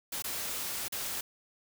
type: noise with dropouts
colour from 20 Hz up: white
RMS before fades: -36 dBFS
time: 0.12-1.21 s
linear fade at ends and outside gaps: 5 ms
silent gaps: 0.223-0.241 / 0.883-0.922 s
effects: none